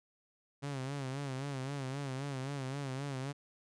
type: tone with vibrato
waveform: sawtooth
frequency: 136.3 Hz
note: C#3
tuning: 29 cents flat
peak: -33 dBFS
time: 0.62-3.33 s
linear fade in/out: 20 ms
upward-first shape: sine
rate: 3.8 Hz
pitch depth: 90 cents each way
effects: resampled to 22050 Hz

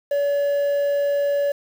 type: tone with quantisation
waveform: triangle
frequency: 570 Hz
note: C#5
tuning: 48 cents sharp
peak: -16 dBFS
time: 0.11-1.52 s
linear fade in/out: 5 ms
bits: 7
effects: none

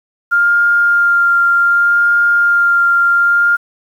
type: tone with vibrato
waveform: sine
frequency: 1400 Hz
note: F6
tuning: 4 cents sharp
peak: -8 dBFS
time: 0.31-3.57 s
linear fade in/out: 20 ms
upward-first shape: sine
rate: 0.66 Hz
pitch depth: 11 cents each way
effects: 7-bit

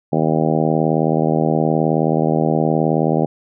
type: harmonic tone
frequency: 79 Hz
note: D#2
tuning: 27 cents sharp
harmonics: 2 / 3 / 4 / 5 / 6 / 7 / 8 / 9 / 10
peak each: -19 / -21 / -22 / -23 / -24 / -24 / -25 / -26 / -26 dBFS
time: 0.12-3.26 s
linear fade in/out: 10 ms
effects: none

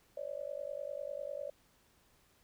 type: tone with amplitude modulation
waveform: sine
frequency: 574 Hz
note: D5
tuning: 40 cents flat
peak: -34 dBFS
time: 0.17-1.5 s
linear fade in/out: 5 ms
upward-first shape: sine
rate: 50 Hz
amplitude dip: 100%
effects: pink hiss -69 dBFS RMS until 2.43 s

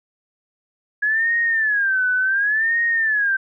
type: tone with vibrato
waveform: sine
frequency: 1671 Hz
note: G#6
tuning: 10 cents sharp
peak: -16 dBFS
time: 1.02-3.37 s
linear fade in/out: 10 ms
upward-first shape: sine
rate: 0.69 Hz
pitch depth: 190 cents each way
effects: none

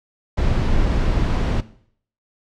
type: noise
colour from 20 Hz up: brown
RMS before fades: -18 dBFS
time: 0.37-1.61 s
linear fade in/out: 10 ms
effects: noise-tail reverb RT60 0.6 s tail -17 dB re dry + low-pass 5000 Hz 12 dB/octave

